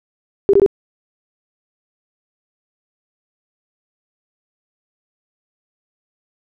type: tone bursts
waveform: sine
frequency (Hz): 397.3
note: G4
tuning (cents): +23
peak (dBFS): -7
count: 3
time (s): 0.49-0.662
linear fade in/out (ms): 0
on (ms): 44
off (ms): 20
effects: none